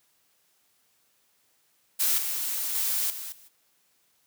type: noise with level steps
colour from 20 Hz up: blue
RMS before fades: -24 / -30 / -27 / -37 / -53 dBFS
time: 1.99-3.49 s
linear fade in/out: 20 ms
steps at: 2.18 / 2.75 / 3.1 / 3.32 s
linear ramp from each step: 2 ms
effects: white hiss -68 dBFS RMS until 4.26 s + high-pass 80 Hz 12 dB/octave